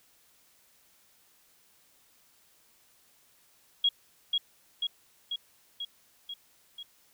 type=tone with echo; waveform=sine; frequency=3300 Hz; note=G#7; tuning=12 cents flat; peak=-21 dBFS; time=3.84-3.89 s; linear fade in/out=5 ms; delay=490 ms; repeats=6; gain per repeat=-3 dB; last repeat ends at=6.83 s; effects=white hiss -64 dBFS RMS until 7.13 s